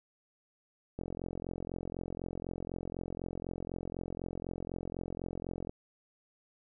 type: click train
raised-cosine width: 2 ms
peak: -25 dBFS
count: 208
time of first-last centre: 0.99-5.695 s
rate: 44 Hz
effects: none